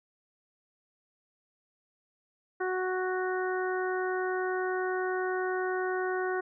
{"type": "harmonic tone", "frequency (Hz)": 370, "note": "F#4", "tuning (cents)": 0, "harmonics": [1, 2, 3, 4, 5], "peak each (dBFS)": [-30, -36, -39, -36, -41], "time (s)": [2.6, 6.41], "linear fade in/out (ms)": 10, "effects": []}